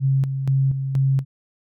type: tone with tremolo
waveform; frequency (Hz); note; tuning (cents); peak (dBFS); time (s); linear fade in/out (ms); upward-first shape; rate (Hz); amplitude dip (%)
sine; 135.1; C#3; -44; -15; 0-1.25; 50; square; 2.1; 55
effects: none